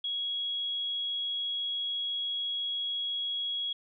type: tone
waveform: sine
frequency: 3322 Hz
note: G#7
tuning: in tune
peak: -30 dBFS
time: 0.04-3.73 s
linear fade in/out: 5 ms
effects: none